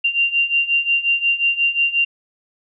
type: beating tone pair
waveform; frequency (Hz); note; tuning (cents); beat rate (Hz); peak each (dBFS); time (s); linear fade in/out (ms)
sine; 2772 / 2777.6; F7 / F7; -14 / -10; 5.6; -20 / -17; 0.04-2.05; 10
effects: none